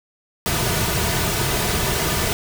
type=noise with comb filter; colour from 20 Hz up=pink; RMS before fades=-21 dBFS; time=0.46-2.33 s; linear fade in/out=0 ms; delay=3.7 ms; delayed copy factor=-0.55; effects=none